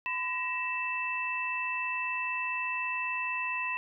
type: tone cluster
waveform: sine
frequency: 1007 / 1897 / 2648 Hz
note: B5 / A#6 / E7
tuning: +33 / +30 / +7 cents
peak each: -35 / -38 / -32 dBFS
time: 0.06-3.77 s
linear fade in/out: 0 ms
effects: none